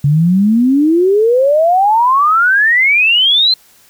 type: exponential sweep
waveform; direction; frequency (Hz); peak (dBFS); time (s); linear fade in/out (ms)
sine; up; 138.59 to 4178; -7; 0.04-3.54; 5
effects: white hiss -47 dBFS RMS until 3.89 s